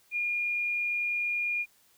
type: tone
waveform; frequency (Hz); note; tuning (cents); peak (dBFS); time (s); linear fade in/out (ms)
sine; 2423; D#7; -47; -27; 0.11-1.66; 50
effects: white hiss -64 dBFS RMS until 1.97 s